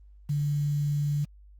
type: tone with quantisation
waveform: sine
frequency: 145.8 Hz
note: D3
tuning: 12 cents flat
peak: -24 dBFS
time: 0.29-1.25 s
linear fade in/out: 10 ms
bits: 8
effects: added 50 Hz sine -49 dBFS peak until 1.59 s + Opus 24 kbps